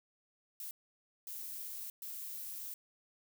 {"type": "noise bursts at uneven times", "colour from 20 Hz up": "violet", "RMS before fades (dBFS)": -44, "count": 3, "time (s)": [[0.6, 0.71], [1.27, 1.9], [2.02, 2.74]], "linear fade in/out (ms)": 2, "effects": []}